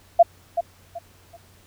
sine tone with echo, 683 Hz, F5, 39 cents flat, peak -7 dBFS, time 0.19-0.23 s, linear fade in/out 10 ms, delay 380 ms, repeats 3, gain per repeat -11 dB, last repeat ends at 1.37 s, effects added 91 Hz sine -55 dBFS peak until 1.66 s + pink hiss -55 dBFS RMS until 1.66 s

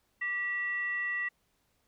sine tone with frequency modulation, 1944 Hz, B6, 28 cents flat, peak -30 dBFS, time 0.21-1.29 s, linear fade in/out 10 ms, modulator 769 Hz, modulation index 0.35, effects pink hiss -74 dBFS RMS until 1.87 s

